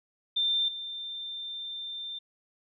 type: tone with level steps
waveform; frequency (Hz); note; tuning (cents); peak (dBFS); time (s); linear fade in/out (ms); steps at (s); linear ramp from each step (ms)
sine; 3582; A7; +30; -24 / -35; 0.36-2.19; 10; 0.68; 5
effects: none